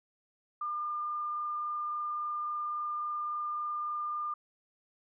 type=tone with frequency modulation; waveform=sine; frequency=1203 Hz; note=D6; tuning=41 cents sharp; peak=-32 dBFS; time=0.61-4.34 s; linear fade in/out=5 ms; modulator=23.6 Hz; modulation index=0.29; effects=none